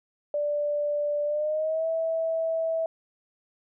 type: tone with pitch glide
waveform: sine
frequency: 587.3 to 651.7 Hz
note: D5 to E5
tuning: 0 to -20 cents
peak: -24 dBFS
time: 0.34-2.86 s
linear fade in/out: 2 ms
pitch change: +180 cents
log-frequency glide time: 1.25-1.87 s
effects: none